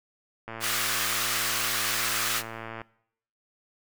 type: click train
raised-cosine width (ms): 0.5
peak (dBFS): -22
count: 265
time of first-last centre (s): 0.48-2.816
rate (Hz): 113
type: high-pass noise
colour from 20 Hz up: pink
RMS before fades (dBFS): -28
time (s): 0.6-2.43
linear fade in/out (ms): 50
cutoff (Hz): 1100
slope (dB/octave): 96
effects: noise-tail reverb RT60 0.7 s tail -21 dB re dry